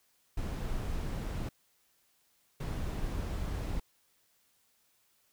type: noise bursts at uneven times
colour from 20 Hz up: brown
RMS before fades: -35 dBFS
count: 2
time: 0.37-1.49 / 2.6-3.8 s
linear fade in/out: 5 ms
effects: white hiss -71 dBFS RMS until 5.32 s